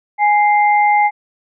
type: tone pair together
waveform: sine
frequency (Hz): 830.6 / 2093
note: G#5 / C7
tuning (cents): 0 / 0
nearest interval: octave + major third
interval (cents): 1600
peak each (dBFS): -10 / -17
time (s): 0.18-1.11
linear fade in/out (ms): 50
effects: none